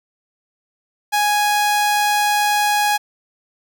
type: tone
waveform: sawtooth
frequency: 830.6 Hz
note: G#5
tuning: in tune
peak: -11 dBFS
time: 1.12-2.98 s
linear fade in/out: 20 ms
effects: none